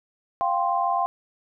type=chord; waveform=sine; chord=F suspended second; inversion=none; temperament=just; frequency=698.5 / 785.8 / 1047.7 Hz; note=F5 / G5 / C6; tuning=0 / +4 / +2 cents; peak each=-25 dBFS; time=0.41-1.06 s; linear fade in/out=0 ms; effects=none